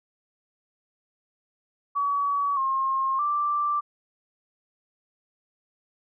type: tone with pitch steps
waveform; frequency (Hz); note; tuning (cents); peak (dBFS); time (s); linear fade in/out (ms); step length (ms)
sine; 1135 / 1070 / 1175; C#6 / C6 / D6; +41 / +38 / +1; -22; 1.95-3.81; 20; 620
effects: none